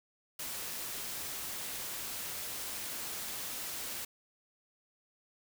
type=noise; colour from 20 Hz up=white; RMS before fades=-40 dBFS; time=0.39-4.05 s; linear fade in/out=5 ms; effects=none